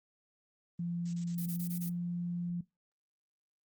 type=tone with pitch glide; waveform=sine; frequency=172.2 to 174.2 Hz; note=F3 to F3; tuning=-24 to -4 cents; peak=-33 dBFS; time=0.79-2.61 s; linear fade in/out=5 ms; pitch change=+20 cents; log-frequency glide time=1.51-1.67 s
type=noise bursts; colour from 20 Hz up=violet; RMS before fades=-42 dBFS; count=8; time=1.05-1.893 s; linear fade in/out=10 ms; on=87 ms; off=21 ms
effects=noise-tail reverb RT60 0.2 s tail -20 dB re dry + Opus 24 kbps